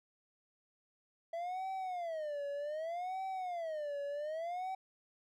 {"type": "tone with vibrato", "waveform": "triangle", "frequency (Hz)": 659.3, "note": "E5", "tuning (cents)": 0, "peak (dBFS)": -35, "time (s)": [1.33, 4.75], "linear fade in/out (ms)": 5, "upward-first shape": "sine", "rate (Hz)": 0.65, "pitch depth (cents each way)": 260, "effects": []}